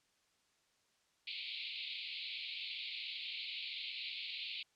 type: band-pass noise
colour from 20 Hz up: white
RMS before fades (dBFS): -44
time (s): 1.27-4.63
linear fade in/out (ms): 5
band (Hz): 2200 to 4400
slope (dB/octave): 96
effects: white hiss -75 dBFS RMS until 4.75 s + low-pass 7000 Hz 12 dB/octave